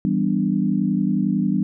sine chord, E minor seventh, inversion none, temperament equal, 164.81 / 196 / 246.9 / 293.7 Hz, E3 / G3 / B3 / D4, 0 / 0 / 0 / 0 cents, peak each -25 / -20 / -24 / -25 dBFS, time 0.05-1.63 s, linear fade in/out 0 ms, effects none

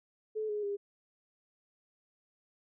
sine tone with pitch steps, 432.8 / 418.3 / 404.3 Hz, A4 / G#4 / G#4, -29 / +12 / -46 cents, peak -32 dBFS, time 0.35-0.77 s, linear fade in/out 20 ms, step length 140 ms, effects none

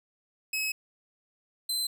sawtooth tone pair in turn, 2564 / 4070 Hz, E7 / C8, -49 / -49 cents, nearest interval minor sixth, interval 800 cents, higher second, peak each -25 dBFS, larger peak neither, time 0.53-0.72 / 1.69-1.87 s, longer first, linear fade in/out 5 ms, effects none

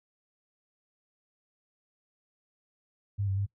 sine tone with pitch steps, 100.6 / 96.8 / 100 Hz, G2 / G2 / G2, +45 / -21 / +35 cents, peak -27 dBFS, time 3.18-3.465 s, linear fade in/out 20 ms, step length 95 ms, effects noise-tail reverb RT60 0.1 s tail -20 dB re dry

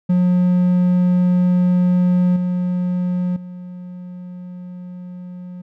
triangle tone with level steps, 179.6 Hz, F3, 49 cents sharp, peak -10 / -15 / -28 dBFS, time 0.09-5.62 s, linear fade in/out 10 ms, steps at 2.36 / 3.36 s, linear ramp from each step 5 ms, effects none

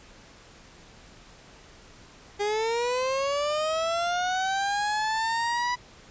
30% pulse linear sweep, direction up, 404.9 to 987.8 Hz, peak -22 dBFS, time 2.39-5.76 s, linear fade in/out 20 ms, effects pink hiss -51 dBFS RMS until 6.1 s + resampled to 16000 Hz

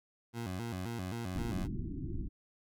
20% pulse tone with vibrato, 103.83 Hz, G#2, in tune, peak -32 dBFS, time 0.33-1.68 s, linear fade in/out 50 ms, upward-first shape square, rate 3.8 Hz, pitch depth 210 cents each way
pink low-pass noise, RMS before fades -38 dBFS, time 1.34-2.29 s, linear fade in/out 20 ms, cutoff 360 Hz, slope 96 dB/octave
effects none

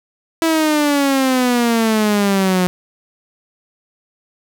sawtooth exponential sweep, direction down, 329.6 to 179.3 Hz, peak -9 dBFS, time 0.42-2.67 s, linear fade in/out 0 ms, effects none

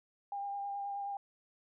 sine tone with vibrato, 802 Hz, G5, 39 cents sharp, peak -36 dBFS, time 0.32-1.17 s, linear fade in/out 2 ms, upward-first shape sine, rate 9.4 Hz, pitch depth 15 cents each way, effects none

